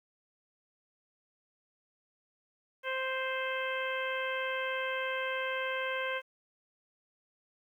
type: harmonic tone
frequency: 523.3 Hz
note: C5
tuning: in tune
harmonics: 1 / 2 / 3 / 4 / 5 / 6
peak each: -36 / -39 / -37 / -40 / -41 / -44 dBFS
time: 2.83-6.22 s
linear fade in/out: 50 ms
effects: 11-bit